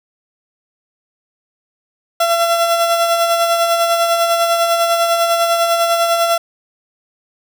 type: tone with tremolo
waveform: 30% pulse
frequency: 677 Hz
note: E5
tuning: 46 cents sharp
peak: -8 dBFS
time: 2.2-6.38 s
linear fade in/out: 5 ms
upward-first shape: sine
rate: 10 Hz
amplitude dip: 40%
effects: none